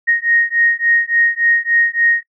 sine beating tone pair, 1864.7 / 1868.2 Hz, A#6 / A#6, 0 / +3 cents, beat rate 3.5 Hz, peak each -15 dBFS, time 0.07-2.23 s, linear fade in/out 20 ms, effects noise-tail reverb RT60 0.1 s tail -23 dB re dry

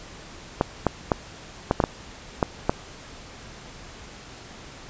clicks, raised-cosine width 1 ms, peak -4 dBFS, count 8, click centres 0.611 / 0.867 / 1.118 / 1.711 / 1.802 / 1.839 / 2.428 / 2.695 s, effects pink hiss -43 dBFS RMS until 4.89 s + resampled to 16000 Hz

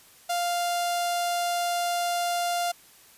sawtooth tone with notch filter, 698.5 Hz, F5, in tune, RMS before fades -27 dBFS, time 0.29-2.72 s, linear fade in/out 10 ms, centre 1800 Hz, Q 1.4, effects white hiss -54 dBFS RMS until 3.17 s + resampled to 32000 Hz

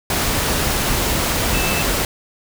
sine tone in noise, 2637 Hz, E7, in tune, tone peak -24 dBFS, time 1.54-1.82 s, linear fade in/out 2 ms, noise pink, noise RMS -19 dBFS, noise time 0.1-2.05 s, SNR -8 dB, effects none

